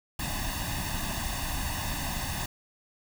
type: noise with comb filter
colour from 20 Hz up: pink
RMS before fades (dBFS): -32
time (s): 0.19-2.46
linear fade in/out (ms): 5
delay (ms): 1.1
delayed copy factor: +0.85
effects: none